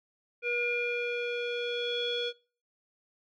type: tone with low-pass filter sweep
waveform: square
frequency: 480.6 Hz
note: B4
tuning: 47 cents flat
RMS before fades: -32 dBFS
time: 0.42-2.33 s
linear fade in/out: 50 ms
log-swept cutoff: 2300 to 3600 Hz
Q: 8.1
effects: noise-tail reverb RT60 0.4 s tail -23 dB re dry